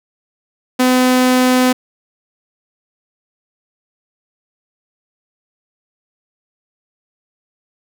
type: tone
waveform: sawtooth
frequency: 253.6 Hz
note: B3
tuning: 46 cents sharp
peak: -6 dBFS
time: 0.79-1.73 s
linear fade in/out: 10 ms
effects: none